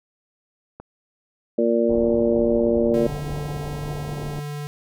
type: click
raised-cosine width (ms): 1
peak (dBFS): -23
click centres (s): 0.8
type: harmonic tone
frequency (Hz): 116.54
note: A#2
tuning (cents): 0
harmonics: 2 / 3 / 4 / 5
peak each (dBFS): -22 / -22 / -22 / -22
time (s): 1.58-3.07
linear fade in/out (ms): 5
type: low-pass noise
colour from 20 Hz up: pink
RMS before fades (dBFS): -33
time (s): 1.89-4.4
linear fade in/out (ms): 5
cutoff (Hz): 870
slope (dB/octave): 48
type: tone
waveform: square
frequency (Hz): 146.83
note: D3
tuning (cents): 0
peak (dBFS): -29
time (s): 2.94-4.67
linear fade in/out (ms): 0
effects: none